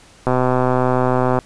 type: click train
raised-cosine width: 1 ms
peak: -3 dBFS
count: 143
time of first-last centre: 0.27-1.388 s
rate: 127 Hz
effects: pink hiss -47 dBFS RMS until 1.45 s + resampled to 22050 Hz